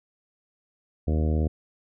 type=harmonic tone; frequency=77.78 Hz; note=D#2; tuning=in tune; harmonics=1 / 2 / 3 / 4 / 5 / 6 / 7 / 8 / 9; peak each=-22 / -30 / -31 / -34 / -37 / -37 / -39 / -44 / -44 dBFS; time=1.07-1.48 s; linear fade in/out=10 ms; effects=none